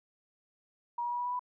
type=tone with pitch steps; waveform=sine; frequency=954 / 961.2 / 968.4 / 975.7 / 983.1 / 990.5 Hz; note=A#5 / B5 / B5 / B5 / B5 / B5; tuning=+40 / -47 / -34 / -21 / -8 / +5 cents; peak=-31 dBFS; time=0.98-1.394 s; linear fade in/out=5 ms; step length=69 ms; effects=none